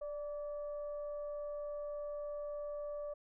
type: tone with frequency modulation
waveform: sine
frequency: 587.3 Hz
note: D5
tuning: in tune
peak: -39 dBFS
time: 0.01-3.14 s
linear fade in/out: 10 ms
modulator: 569 Hz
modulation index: 0.35
effects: none